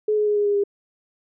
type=tone with pitch steps; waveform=sine; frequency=425.7 / 421.3 / 416.9 / 412.6 / 408.4 / 404.1 Hz; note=G#4 / G#4 / G#4 / G#4 / G#4 / G#4; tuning=+43 / +25 / +7 / -11 / -29 / -47 cents; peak=-17 dBFS; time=0.08-0.638 s; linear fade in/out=5 ms; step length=93 ms; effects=none